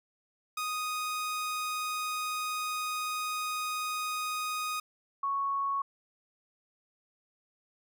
sawtooth / sine tone pair in turn, 1244.5 / 1107.8 Hz, D#6 / C#6, 0 / -1 cents, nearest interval major second, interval 201 cents, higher first, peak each -28 dBFS, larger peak neither, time 0.57-4.8 / 5.23-5.82 s, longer first, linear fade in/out 5 ms, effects none

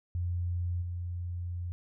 sine tone with level steps, 87.8 Hz, F2, 10 cents sharp, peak -29 / -33 dBFS, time 0.15-1.72 s, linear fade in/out 0 ms, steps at 0.81 s, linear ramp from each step 20 ms, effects none

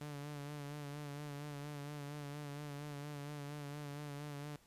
sawtooth tone with vibrato, 145.4 Hz, D3, 17 cents flat, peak -40 dBFS, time 0.01-4.56 s, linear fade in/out 2 ms, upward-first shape sine, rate 4.3 Hz, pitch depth 41 cents each way, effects pink hiss -68 dBFS RMS until 4.66 s + resampled to 32000 Hz

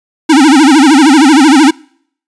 square tone with vibrato, 290 Hz, D4, 22 cents flat, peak -3 dBFS, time 0.29-1.71 s, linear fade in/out 10 ms, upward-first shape sine, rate 13 Hz, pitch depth 200 cents each way, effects noise-tail reverb RT60 0.6 s tail -25 dB re dry + resampled to 22050 Hz

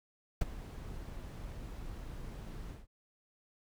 brown noise with ADSR envelope, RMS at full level -27 dBFS, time 0.41-2.87 s, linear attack 5 ms, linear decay 22 ms, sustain -17 dB, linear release 170 ms, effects none

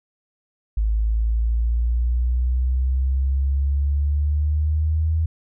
sine exponential sweep, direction up, 53 to 80.8 Hz, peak -17 dBFS, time 0.77-5.26 s, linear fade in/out 5 ms, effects none

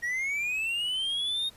triangle linear sweep, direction up, 1876 to 3729 Hz, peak -26 dBFS, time 0.02-1.5 s, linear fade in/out 20 ms, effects pink hiss -56 dBFS RMS until 1.56 s + resampled to 32000 Hz

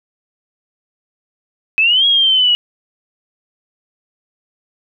sine exponential two-way sweep, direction up then down, 2537 to 3322 to 2899 Hz, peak -9 dBFS, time 1.78-2.55 s, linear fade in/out 0 ms, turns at 2.06 s, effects none

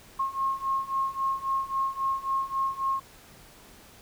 sine beating tone pair, 1076 / 1079.7 Hz, C6 / C#6, +48 / -46 cents, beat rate 3.7 Hz, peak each -30 / -28 dBFS, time 0.19-3 s, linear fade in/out 10 ms, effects pink hiss -52 dBFS RMS until 4.01 s

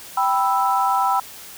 sine chord, E minor, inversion first, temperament equal, 784 / 987.8 / 1318.5 Hz, G5 / B5 / E6, 0 / 0 / 0 cents, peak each -20 / -20 / -22 dBFS, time 0.17-1.2 s, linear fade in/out 5 ms, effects white hiss -39 dBFS RMS until 1.57 s

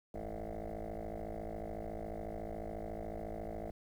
sine tone with frequency modulation, 330.2 Hz, E4, 3 cents sharp, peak -37 dBFS, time 0.14-3.71 s, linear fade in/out 5 ms, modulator 54 Hz, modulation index 7.2, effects tanh soft clip ceiling -38 dBFS + 11-bit

